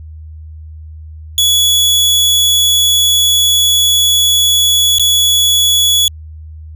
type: tone with dropouts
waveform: sawtooth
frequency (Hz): 3390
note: G#7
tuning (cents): +35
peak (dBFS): -5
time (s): 1.38-6.08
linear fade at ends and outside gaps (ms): 1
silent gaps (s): 4.984-4.996
effects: added 78 Hz sine -28 dBFS peak until 6.75 s